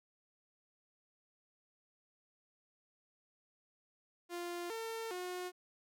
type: tone with pitch steps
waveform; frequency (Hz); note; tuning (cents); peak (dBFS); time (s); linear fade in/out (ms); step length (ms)
sawtooth; 348.5 / 451.8 / 361.5; F4 / A4 / F#4; -4 / +46 / -40; -36; 4.29-5.52; 50; 410
effects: none